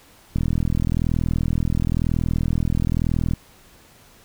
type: click train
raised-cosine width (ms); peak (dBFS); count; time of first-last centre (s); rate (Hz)
5; -9; 123; 0.36-3.336; 41
effects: pink hiss -51 dBFS RMS until 4.24 s